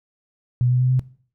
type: tone with pitch steps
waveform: sine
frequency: 123.47 / 125.27 / 127.09 / 128.94 Hz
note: B2 / B2 / C3 / C3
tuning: 0 / +25 / -50 / -25 cents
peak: -15 dBFS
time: 0.61-0.994 s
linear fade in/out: 0 ms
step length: 96 ms
effects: noise-tail reverb RT60 0.5 s tail -20 dB re dry